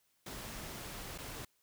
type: noise with dropouts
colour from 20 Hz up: pink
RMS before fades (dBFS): -45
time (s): 0.26-1.45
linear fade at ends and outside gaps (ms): 5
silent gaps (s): 1.179-1.184
effects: white hiss -75 dBFS RMS until 1.62 s